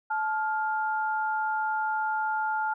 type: tone pair together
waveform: sine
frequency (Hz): 867.5 / 1404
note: A5 / F6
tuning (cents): -25 / +9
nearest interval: minor sixth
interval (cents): 834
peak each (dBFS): -27 / -30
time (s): 0.1-2.74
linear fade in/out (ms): 10
effects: none